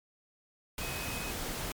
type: tone in noise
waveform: sine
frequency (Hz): 2529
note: D#7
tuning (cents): +28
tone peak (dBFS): -42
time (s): 0.81-1.31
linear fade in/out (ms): 2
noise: pink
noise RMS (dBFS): -37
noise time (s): 0.78-1.72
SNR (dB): -8
effects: MP3 96 kbps